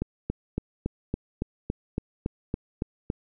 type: click train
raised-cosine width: 3 ms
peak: -14 dBFS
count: 12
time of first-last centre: 0.02-3.101 s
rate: 3.57 Hz
effects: none